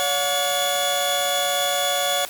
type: tone cluster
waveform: sawtooth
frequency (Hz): 567 / 723 / 3406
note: C#5 / F#5 / G#7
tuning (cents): +39 / -40 / +43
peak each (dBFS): -21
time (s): 0-2.25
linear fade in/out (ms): 0
effects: white hiss -37 dBFS RMS until 2.29 s